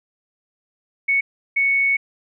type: tone bursts at uneven times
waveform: sine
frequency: 2217 Hz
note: C#7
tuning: in tune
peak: -15 dBFS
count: 2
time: 1.08-1.21 / 1.56-1.97 s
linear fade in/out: 10 ms
effects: none